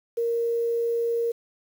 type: tone with quantisation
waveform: sine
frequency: 466.2 Hz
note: A#4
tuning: in tune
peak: -22 dBFS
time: 0.17-1.32 s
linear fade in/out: 10 ms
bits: 8
effects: none